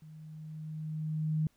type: tone with level ramp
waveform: sine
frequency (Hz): 155.56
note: D#3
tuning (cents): 0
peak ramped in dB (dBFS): -48 to -26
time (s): 0.02-1.47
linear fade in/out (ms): 2
effects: pink hiss -71 dBFS RMS until 1.56 s